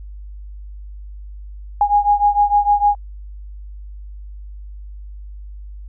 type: beating tone pair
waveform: sine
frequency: 820 / 826.6 Hz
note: G#5 / G#5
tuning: -22 / -8 cents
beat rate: 6.6 Hz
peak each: -14 / -16 dBFS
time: 1.81-2.95 s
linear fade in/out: 2 ms
effects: added 50 Hz sine -31 dBFS peak until 5.88 s